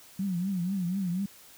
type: tone with vibrato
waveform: sine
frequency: 185 Hz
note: F#3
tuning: in tune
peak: -27 dBFS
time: 0.19-1.26 s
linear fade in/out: 5 ms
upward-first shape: triangle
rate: 4.1 Hz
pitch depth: 160 cents each way
effects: white hiss -53 dBFS RMS until 1.57 s